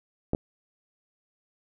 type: clicks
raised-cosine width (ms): 2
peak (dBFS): -13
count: 2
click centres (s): 0.334 / 0.349
effects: none